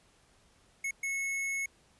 square tone bursts at uneven times, 2191 Hz, C#7, 21 cents flat, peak -32 dBFS, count 2, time 0.84-0.91 / 1.03-1.66 s, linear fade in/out 5 ms, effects pink hiss -65 dBFS RMS until 1.99 s + resampled to 24000 Hz

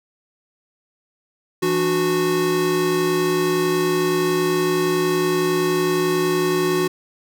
square tone cluster, 168.1 / 296 / 366.8 Hz, E3 / D4 / F#4, +34 / +14 / -15 cents, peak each -27 / -27 / -19 dBFS, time 1.62-6.88 s, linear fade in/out 10 ms, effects none

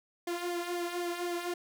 sawtooth tone with flanger, 349.2 Hz, F4, in tune, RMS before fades -35 dBFS, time 0.27-1.54 s, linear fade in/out 5 ms, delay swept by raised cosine 0.73 to 2.73 ms, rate 3.9 Hz, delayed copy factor -0.7, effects none

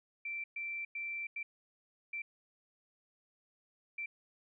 sine tone bursts at uneven times, 2344 Hz, D7, 4 cents flat, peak -37 dBFS, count 6, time 0.25-0.44 / 0.56-0.85 / 0.95-1.27 / 1.36-1.43 / 2.13-2.22 / 3.98-4.06 s, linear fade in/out 5 ms, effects none

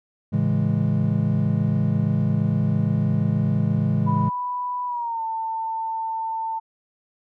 triangle chord, A major seventh, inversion none, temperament equal, 110 / 138.59 / 164.81 / 207.7 Hz, A2 / C#3 / E3 / G#3, 0 / 0 / 0 / 0 cents, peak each -22 dBFS, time 0.32-4.3 s, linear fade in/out 20 ms
sine tone with pitch glide, 987.8 to 895.4 Hz, B5 to A5, 0 to +30 cents, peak -24 dBFS, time 4.06-6.6 s, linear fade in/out 20 ms, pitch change -170 cents, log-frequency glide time 4.86-5.23 s
effects none

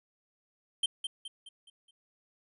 square tone with echo, 3136 Hz, G7, in tune, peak -26 dBFS, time 0.83-0.86 s, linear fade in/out 5 ms, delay 210 ms, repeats 5, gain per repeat -7 dB, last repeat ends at 1.91 s, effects resampled to 24000 Hz

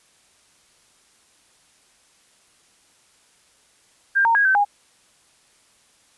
sine tone with pitch steps, 1594 / 919 / 1642 / 1542 / 817 Hz, G6 / A#5 / G#6 / G6 / G#5, +28 / -25 / -20 / -29 / -29 cents, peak -14 dBFS, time 4.15-4.65 s, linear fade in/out 20 ms, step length 100 ms, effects white hiss -58 dBFS RMS until 6.17 s + resampled to 24000 Hz

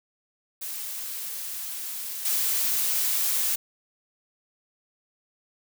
blue noise with level steps, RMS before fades -34 / -25 dBFS, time 0.61-3.56 s, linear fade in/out 10 ms, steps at 2.25 s, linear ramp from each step 5 ms, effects none

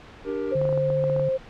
triangle chord, G minor, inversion second, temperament just, 294 / 392 / 470.4 Hz, D4 / G4 / Bb4, +2 / 0 / +16 cents, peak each -30 / -28 / -27 dBFS, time 0.24-0.57 s, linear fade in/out 50 ms
sine tone, 527 Hz, C5, 12 cents sharp, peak -21 dBFS, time 0.51-1.38 s, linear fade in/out 20 ms
sine tone with vibrato, 146.83 Hz, D3, in tune, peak -26 dBFS, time 0.55-1.29 s, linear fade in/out 5 ms, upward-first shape triangle, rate 2.7 Hz, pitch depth 9 cents each way
clicks, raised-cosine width 1 ms, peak -21 dBFS, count 10, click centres 0.615 / 0.653 / 0.691 / 0.727 / 0.776 / 0.902 / 1.04 / 1.098 / 1.164 / 1.196 s
effects pink hiss -45 dBFS RMS until 1.49 s + low-pass 3000 Hz 12 dB/octave

